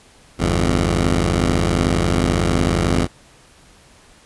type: tone pair together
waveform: 10% pulse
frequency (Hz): 51.07 / 86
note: G#1 / F2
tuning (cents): -28 / -26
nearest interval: major sixth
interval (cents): 902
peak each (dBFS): -10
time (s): 0.38-3.08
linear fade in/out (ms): 50
effects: pink hiss -49 dBFS RMS until 4.25 s + resampled to 24000 Hz